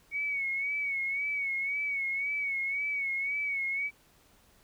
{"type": "tone with vibrato", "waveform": "sine", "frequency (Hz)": 2229, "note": "C#7", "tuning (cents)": 9, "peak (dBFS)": -29, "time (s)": [0.11, 3.91], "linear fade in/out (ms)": 50, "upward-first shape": "sine", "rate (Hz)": 1.9, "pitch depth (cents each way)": 59, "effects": ["pink hiss -63 dBFS RMS until 4.63 s"]}